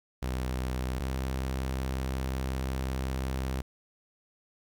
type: tone pair in turn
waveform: sawtooth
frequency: 63.7 / 65.49 Hz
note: C2 / C2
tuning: -46 / +2 cents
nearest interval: unison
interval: 48 cents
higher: second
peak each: -26 dBFS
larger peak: neither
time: 0.22-1 / 1-3.62 s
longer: second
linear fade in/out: 10 ms
effects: 11-bit